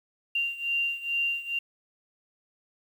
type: beating tone pair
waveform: sine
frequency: 2776 / 2778.3 Hz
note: F7 / F7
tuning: -11 / -10 cents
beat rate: 2.3 Hz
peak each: -28 / -31 dBFS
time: 0.35-1.59 s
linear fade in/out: 5 ms
effects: 9-bit